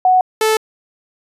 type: tone pair in turn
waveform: sine / sawtooth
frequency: 740 / 437.1 Hz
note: F#5 / A4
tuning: 0 / -11 cents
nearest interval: major sixth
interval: 911 cents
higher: first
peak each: -8 dBFS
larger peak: neither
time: 0.05-0.21 / 0.41-0.57 s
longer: neither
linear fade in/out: 2 ms
effects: resampled to 32000 Hz